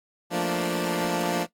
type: chord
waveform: 15% pulse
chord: Bb major seventh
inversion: second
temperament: equal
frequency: 174.61 / 220 / 233.1 / 293.7 Hz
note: F3 / A3 / Bb3 / D4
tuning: 0 / 0 / 0 / 0 cents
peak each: -21 / -27 / -26 / -23 dBFS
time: 0.3-1.47 s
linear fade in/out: 50 ms
effects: noise-tail reverb RT60 0.1 s tail -17 dB re dry + AAC 64 kbps